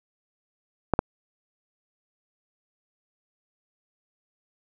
clicks, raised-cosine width 1 ms, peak -5 dBFS, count 2, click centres 0.937 / 0.991 s, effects none

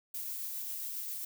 violet noise with tremolo, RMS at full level -38 dBFS, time 0.14-1.25 s, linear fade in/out 5 ms, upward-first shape triangle, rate 7.4 Hz, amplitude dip 25%, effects none

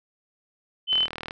sine tone, 3046 Hz, F#7, 50 cents sharp, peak -19 dBFS, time 0.87-1.08 s, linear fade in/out 50 ms
click train, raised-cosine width 0.3 ms, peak -17 dBFS, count 16, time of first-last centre 0.93-1.309 s, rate 39.6 Hz
effects none

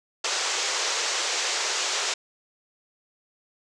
white band-pass noise, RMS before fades -27 dBFS, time 0.24-2.14 s, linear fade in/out 5 ms, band 370 to 7300 Hz, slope 48 dB/octave, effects none

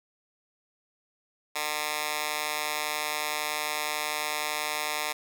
10% pulse tone with high-pass filter, 150.9 Hz, D3, 47 cents sharp, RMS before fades -31 dBFS, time 1.55-5.13 s, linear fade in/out 10 ms, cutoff 1200 Hz, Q 0.71, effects none

